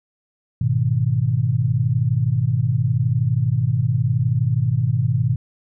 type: chord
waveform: sine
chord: G# minor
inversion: none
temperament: equal with one note detuned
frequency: 103.83 / 122.97 / 155.56 Hz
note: G#2 / B2 / D#3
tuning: 0 / -7 / 0 cents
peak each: -22 / -18 / -23 dBFS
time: 0.61-5.36 s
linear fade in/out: 5 ms
effects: none